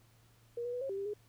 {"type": "tone with pitch steps", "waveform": "sine", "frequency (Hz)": [474.2, 485.2, 493.1, 541, 390.8, 396.2, 415.6], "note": ["A#4", "B4", "B4", "C#5", "G4", "G4", "G#4"], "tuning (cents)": [30, -31, -3, -42, -5, 18, 1], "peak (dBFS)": -35, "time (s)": [0.57, 1.137], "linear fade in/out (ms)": 5, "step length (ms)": 81, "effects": ["added 114 Hz sine -64 dBFS peak until 1.28 s", "pink hiss -68 dBFS RMS until 1.28 s"]}